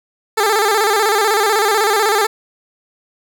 15% pulse tone with vibrato, 421.5 Hz, G#4, 26 cents sharp, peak -6 dBFS, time 0.37-2.27 s, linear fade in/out 10 ms, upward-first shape square, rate 16 Hz, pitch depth 82 cents each way, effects none

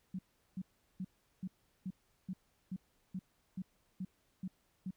sine tone bursts, 186 Hz, F#3, 9 cents sharp, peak -37 dBFS, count 12, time 0.14-4.908 s, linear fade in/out 5 ms, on 49 ms, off 380 ms, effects pink hiss -75 dBFS RMS until 4.96 s

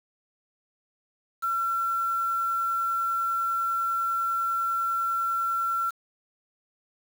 sine tone with quantisation, 1355 Hz, E6, 47 cents sharp, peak -24 dBFS, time 1.42-5.91 s, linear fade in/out 20 ms, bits 7, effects none

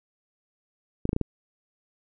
clicks, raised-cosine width 3 ms, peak -12 dBFS, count 5, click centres 1.054 / 1.092 / 1.131 / 1.164 / 1.213 s, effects none

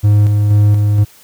triangle tone with tremolo, 103.83 Hz, G#2, in tune, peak -4 dBFS, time 0.03-1.05 s, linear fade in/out 20 ms, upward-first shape square, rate 2.1 Hz, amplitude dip 30%, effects white hiss -44 dBFS RMS until 1.23 s

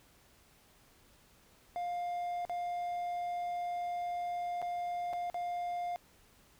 triangle tone with dropouts, 704 Hz, F5, 14 cents sharp, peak -32 dBFS, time 1.76-5.96 s, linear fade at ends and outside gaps 0 ms, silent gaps 2.451-2.496 / 4.617-4.625 / 5.13-5.134 / 5.3-5.344 s, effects pink hiss -64 dBFS RMS until 6.59 s

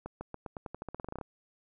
accelerating click train, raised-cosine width 1 ms, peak -25 dBFS, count 17, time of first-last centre 0.06-1.212 s, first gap 150 ms, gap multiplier 0.89, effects none

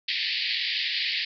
white band-pass noise, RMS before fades -28 dBFS, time 0.08-1.25 s, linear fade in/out 5 ms, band 1800 to 4800 Hz, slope 96 dB/octave, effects none

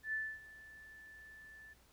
sine tone with ADSR envelope, 1754 Hz, A6, 6 cents flat, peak -34 dBFS, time 0.03-1.74 s, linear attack 100 ms, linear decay 260 ms, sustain -19 dB, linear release 14 ms, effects added 60 Hz sine -68 dBFS peak until 1.92 s + pink hiss -68 dBFS RMS until 1.92 s

